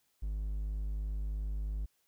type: tone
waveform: triangle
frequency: 51.5 Hz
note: G#1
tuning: 14 cents flat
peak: -31 dBFS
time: 0.22-1.86 s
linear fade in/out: 10 ms
effects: white hiss -75 dBFS RMS until 2.07 s